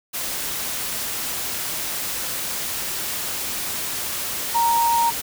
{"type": "tone in noise", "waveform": "sine", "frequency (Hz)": 932.3, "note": "A#5", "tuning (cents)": 0, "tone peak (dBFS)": -16, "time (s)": [4.54, 5.11], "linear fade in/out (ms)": 20, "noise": "white", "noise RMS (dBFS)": -27, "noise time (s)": [0.13, 5.22], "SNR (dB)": 8, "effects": []}